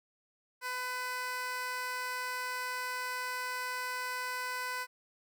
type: tone with high-pass filter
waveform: 15% pulse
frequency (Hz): 502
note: B4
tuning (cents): +28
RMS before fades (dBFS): -37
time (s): 0.61-4.87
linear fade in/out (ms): 50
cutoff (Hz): 1000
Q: 1
effects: none